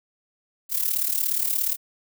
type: noise with amplitude modulation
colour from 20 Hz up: violet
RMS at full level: -21 dBFS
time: 0.69-1.77 s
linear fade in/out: 50 ms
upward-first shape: sine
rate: 37 Hz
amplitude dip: 75%
effects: none